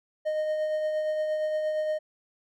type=tone with tremolo; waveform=triangle; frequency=617 Hz; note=D#5; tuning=15 cents flat; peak=-22 dBFS; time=0.25-1.99 s; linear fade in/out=20 ms; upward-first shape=triangle; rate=8.6 Hz; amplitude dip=35%; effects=none